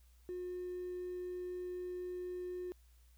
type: tone with hard clipping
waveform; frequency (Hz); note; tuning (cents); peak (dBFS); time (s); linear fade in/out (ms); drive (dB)
triangle; 360.4; F#4; -45; -40; 0.29-2.72; 0; 4
effects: added 60 Hz sine -61 dBFS peak until 3.17 s + white hiss -73 dBFS RMS until 3.17 s